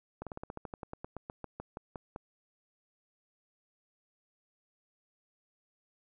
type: slowing click train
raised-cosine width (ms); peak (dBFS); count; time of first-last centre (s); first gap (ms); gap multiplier
1; -26; 19; 0.22-2.161; 47; 1.09
effects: none